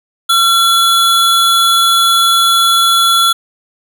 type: tone pair together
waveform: square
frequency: 1361 / 3404 Hz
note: F6 / G#7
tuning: -45 / +42 cents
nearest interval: octave + major third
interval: 1587 cents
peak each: -11 dBFS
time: 0.29-3.33 s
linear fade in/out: 10 ms
effects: none